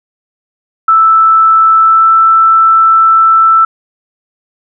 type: tone with pitch glide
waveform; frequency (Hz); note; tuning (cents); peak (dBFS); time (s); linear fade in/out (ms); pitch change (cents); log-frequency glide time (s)
sine; 1318.5 to 1326.1; E6 to E6; 0 to +10; -3; 0.88-3.65; 5; +10; 1.79-2.11
effects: none